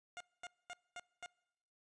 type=tone bursts; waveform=15% pulse; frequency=710 Hz; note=F5; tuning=28 cents sharp; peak=-39 dBFS; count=5; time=0.17-1.26 s; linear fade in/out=0 ms; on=34 ms; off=230 ms; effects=noise-tail reverb RT60 0.9 s tail -25 dB re dry + resampled to 22050 Hz